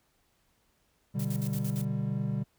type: chord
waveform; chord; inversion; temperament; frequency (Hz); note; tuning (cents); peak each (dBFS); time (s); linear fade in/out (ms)
triangle; G major; first; equal; 123.47 / 146.83 / 196; B2 / D3 / G3; 0 / 0 / 0; -31; 1.14-2.44; 20
type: noise with tremolo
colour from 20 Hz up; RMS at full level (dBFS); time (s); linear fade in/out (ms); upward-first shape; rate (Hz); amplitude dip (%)
blue; -42; 1.19-1.85; 5; square; 8.8; 80
effects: pink hiss -71 dBFS RMS until 2.58 s